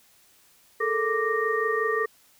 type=tone cluster; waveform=sine; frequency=429.5 / 455 / 1175 / 1857 Hz; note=A4 / A#4 / D6 / A#6; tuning=-42 / -42 / +1 / -7 cents; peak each=-28 dBFS; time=0.8-2.06 s; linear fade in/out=10 ms; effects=white hiss -59 dBFS RMS until 2.39 s